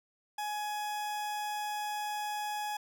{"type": "tone", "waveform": "40% pulse", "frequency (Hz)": 839, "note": "G#5", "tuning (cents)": 17, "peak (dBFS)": -33, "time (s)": [0.38, 2.77], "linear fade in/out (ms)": 5, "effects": []}